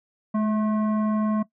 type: tone with frequency modulation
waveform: sine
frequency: 213.2 Hz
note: G#3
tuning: 46 cents sharp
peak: -19 dBFS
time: 0.34-1.43 s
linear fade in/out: 10 ms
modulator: 865 Hz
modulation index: 0.5
effects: noise-tail reverb RT60 0.1 s tail -18 dB re dry + tanh soft clip ceiling -16 dBFS